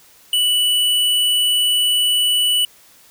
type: tone with tanh clipping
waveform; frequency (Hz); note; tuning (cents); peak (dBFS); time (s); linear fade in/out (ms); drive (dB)
sine; 2960; F#7; 0; -15; 0.33-2.65; 2; 18
effects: white hiss -49 dBFS RMS until 3.1 s